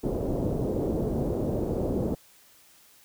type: low-pass noise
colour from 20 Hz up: white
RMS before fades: -28 dBFS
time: 0.03-2.15 s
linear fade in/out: 10 ms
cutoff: 500 Hz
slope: 24 dB/octave
effects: white hiss -57 dBFS RMS until 3.04 s